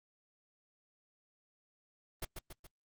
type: noise with echo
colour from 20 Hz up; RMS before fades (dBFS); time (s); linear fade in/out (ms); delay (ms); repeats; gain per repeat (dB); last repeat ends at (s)
pink; -38; 2.22-2.25; 5; 140; 3; -5; 2.67
effects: Opus 32 kbps